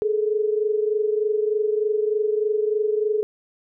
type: tone pair together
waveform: sine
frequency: 421.7 / 445 Hz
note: G#4 / A4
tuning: +26 / +20 cents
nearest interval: minor second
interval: 94 cents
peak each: -20 / -25 dBFS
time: 0.02-3.23 s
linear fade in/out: 0 ms
effects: none